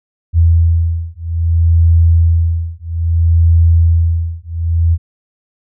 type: beating tone pair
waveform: sine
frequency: 83 / 83.61 Hz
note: E2 / E2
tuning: +12 / +25 cents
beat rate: 0.61 Hz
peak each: -11 dBFS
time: 0.33-4.98 s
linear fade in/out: 50 ms
effects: none